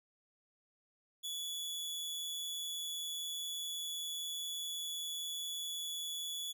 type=tone with amplitude modulation; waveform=sawtooth; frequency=3411 Hz; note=G#7; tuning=46 cents sharp; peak=-34 dBFS; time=1.23-6.53 s; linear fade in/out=20 ms; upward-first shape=sine; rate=165 Hz; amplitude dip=35%; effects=none